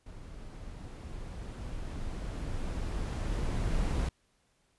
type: noise with level ramp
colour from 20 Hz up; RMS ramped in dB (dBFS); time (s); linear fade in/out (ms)
brown; -46 to -29; 0.06-4.09; 5
effects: pink hiss -72 dBFS RMS until 4.78 s + resampled to 24000 Hz